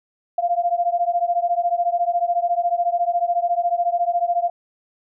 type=beating tone pair; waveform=sine; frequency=690 / 704 Hz; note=F5 / F5; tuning=-21 / +14 cents; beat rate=14 Hz; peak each=-20 / -21 dBFS; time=0.38-4.5 s; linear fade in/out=5 ms; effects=none